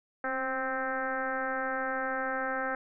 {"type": "tone with frequency modulation", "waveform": "sine", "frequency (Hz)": 1046.5, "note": "C6", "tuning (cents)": 0, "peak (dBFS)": -29, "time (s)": [0.24, 2.75], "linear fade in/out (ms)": 2, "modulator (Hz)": 260, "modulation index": 2.8, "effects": []}